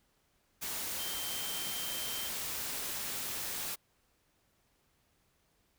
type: tone in noise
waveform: sine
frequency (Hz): 3136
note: G7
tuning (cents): 0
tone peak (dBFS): -42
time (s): 0.98-2.3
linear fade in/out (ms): 20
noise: white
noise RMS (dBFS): -38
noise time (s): 0.61-3.76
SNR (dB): -7
effects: pink hiss -73 dBFS RMS until 5.78 s